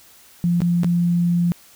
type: tone with dropouts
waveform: sine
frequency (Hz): 173.3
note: F3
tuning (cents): -13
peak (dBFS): -15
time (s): 0.44-1.52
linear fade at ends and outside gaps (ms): 0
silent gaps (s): 0.605-0.618 / 0.834-0.845
effects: white hiss -49 dBFS RMS until 1.75 s